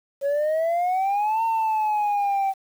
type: exponential two-way sweep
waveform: sine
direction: up then down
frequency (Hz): 551 to 912 to 771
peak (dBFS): -17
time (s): 0.21-2.54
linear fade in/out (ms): 50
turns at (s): 1.44
effects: tanh soft clip ceiling -19 dBFS + 8-bit